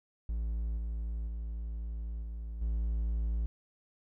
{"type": "tone with level steps", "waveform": "triangle", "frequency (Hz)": 56, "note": "A1", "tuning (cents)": 31, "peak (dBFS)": [-29, -31, -33, -35, -27], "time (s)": [0.29, 3.46], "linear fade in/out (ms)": 0, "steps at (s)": [0.77, 1.27, 2.22, 2.61], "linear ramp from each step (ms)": 10, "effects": []}